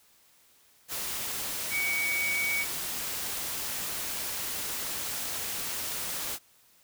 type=tone in noise; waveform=sine; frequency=2254 Hz; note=C#7; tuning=28 cents sharp; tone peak=-27 dBFS; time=1.7-2.66 s; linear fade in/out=50 ms; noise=white; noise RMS=-34 dBFS; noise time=0.88-6.39 s; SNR=+4 dB; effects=white hiss -62 dBFS RMS until 6.83 s